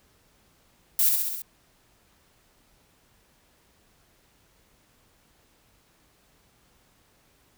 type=noise with echo; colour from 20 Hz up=violet; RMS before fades=-21 dBFS; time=0.99-1.09 s; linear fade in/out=2 ms; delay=66 ms; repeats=5; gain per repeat=-3 dB; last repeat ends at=1.42 s; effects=pink hiss -63 dBFS RMS until 7.57 s